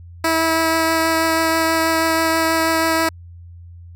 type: tone with vibrato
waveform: 10% pulse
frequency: 324.7 Hz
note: E4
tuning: 26 cents flat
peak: -7 dBFS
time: 0.24-3.09 s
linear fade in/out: 5 ms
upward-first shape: triangle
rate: 6.2 Hz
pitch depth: 11 cents each way
effects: added 86 Hz sine -36 dBFS peak until 3.95 s